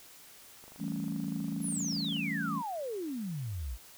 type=click train; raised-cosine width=1 ms; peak=-39 dBFS; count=39; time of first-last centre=0.64-2.166 s; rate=24.9 Hz
type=chord; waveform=sine; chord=A dominant seventh; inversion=second; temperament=equal; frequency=164.81 / 196 / 220 / 277.2 Hz; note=E3 / G3 / A3 / C#4; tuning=0 / 0 / 0 / 0 cents; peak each=-38 dBFS; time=0.78-2.63 s; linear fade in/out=50 ms
type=exponential sweep; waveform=sine; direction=down; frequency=11540 to 53.2 Hz; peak=-34 dBFS; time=1.61-3.78 s; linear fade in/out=50 ms
effects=white hiss -54 dBFS RMS until 3.97 s